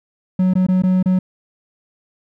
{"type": "tone with dropouts", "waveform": "triangle", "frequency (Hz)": 185, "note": "F#3", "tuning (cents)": 0, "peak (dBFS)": -10, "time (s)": [0.39, 1.19], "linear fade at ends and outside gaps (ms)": 5, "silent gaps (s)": [[0.537, 0.553], [0.667, 0.685], [0.822, 0.835], [1.028, 1.058]], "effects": []}